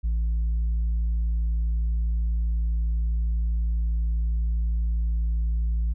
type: tone with tanh clipping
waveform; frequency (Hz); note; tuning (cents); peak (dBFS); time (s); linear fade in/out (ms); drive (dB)
sine; 56.2; A1; +37; -22; 0.03-5.94; 20; 2
effects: none